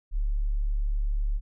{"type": "tone", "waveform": "sine", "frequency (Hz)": 36, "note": "D1", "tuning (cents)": -34, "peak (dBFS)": -23, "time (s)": [0.11, 1.41], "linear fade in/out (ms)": 50, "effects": []}